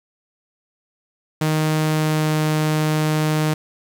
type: tone with pitch glide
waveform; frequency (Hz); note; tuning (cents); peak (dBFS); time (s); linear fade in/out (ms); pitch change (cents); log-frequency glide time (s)
sawtooth; 155.56 to 154.4; D#3 to D#3; 0 to -13; -13; 1.41-3.54; 5; -13; 1.81-2.43
effects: 8-bit